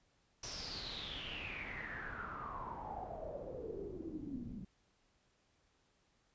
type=noise with low-pass filter sweep; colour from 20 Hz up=pink; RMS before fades=-45 dBFS; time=0.43-4.65 s; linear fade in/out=5 ms; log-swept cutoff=5800 to 210 Hz; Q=9.2; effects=pink hiss -75 dBFS RMS until 6.34 s + resampled to 16000 Hz